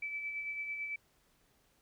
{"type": "tone with tremolo", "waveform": "sine", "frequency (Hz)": 2311, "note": "D7", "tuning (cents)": -28, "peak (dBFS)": -35, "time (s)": [0.02, 0.96], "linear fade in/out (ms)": 5, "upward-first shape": "sine", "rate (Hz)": 9, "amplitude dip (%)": 40, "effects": ["pink hiss -71 dBFS RMS until 1.81 s"]}